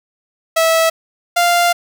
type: tone pair in turn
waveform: sawtooth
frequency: 652 / 696.5 Hz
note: E5 / F5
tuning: -19 / -5 cents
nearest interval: minor second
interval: 114 cents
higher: second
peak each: -7 dBFS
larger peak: neither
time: 0.56-0.9 / 1.36-1.73 s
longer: second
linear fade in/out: 10 ms
effects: none